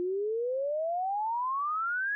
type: exponential sweep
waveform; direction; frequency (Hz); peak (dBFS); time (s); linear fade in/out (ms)
sine; up; 349.2 to 1697; -28; 0-2.15; 0
effects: none